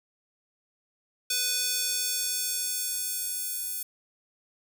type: tone with high-pass filter sweep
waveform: square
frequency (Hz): 496.6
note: B4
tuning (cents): +9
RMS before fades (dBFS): -30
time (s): 1.3-3.83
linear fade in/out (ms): 5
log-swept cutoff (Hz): 4200 to 11000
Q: 0.84
effects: none